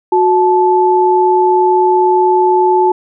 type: tone pair together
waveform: sine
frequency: 366.2 / 871 Hz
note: F#4 / A5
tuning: -18 / -18 cents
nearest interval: octave + minor third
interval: 1500 cents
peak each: -10 dBFS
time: 0.12-2.92 s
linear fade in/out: 5 ms
effects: none